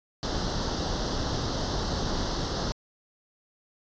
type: noise with comb filter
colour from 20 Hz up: pink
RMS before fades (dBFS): -29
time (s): 0.23-2.72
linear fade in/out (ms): 0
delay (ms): 0.21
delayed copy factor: +0.85
effects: resampled to 16000 Hz